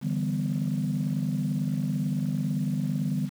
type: chord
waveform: sine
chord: E minor seventh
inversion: third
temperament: equal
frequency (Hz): 146.83 / 164.81 / 196 / 246.9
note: D3 / E3 / G3 / B3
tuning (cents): 0 / 0 / 0 / 0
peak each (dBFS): -28 / -32 / -29 / -31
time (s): 0.01-3.3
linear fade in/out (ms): 50
effects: tanh soft clip ceiling -18 dBFS + 8-bit